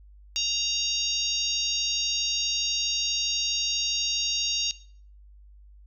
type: harmonic tone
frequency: 932.3 Hz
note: A#5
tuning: in tune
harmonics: 3 / 4 / 5 / 6 / 7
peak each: -30 / -29 / -31 / -32 / -33 dBFS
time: 0.36-4.71 s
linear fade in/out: 0 ms
effects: noise-tail reverb RT60 0.5 s tail -18 dB re dry + added 50 Hz sine -48 dBFS peak until 5.86 s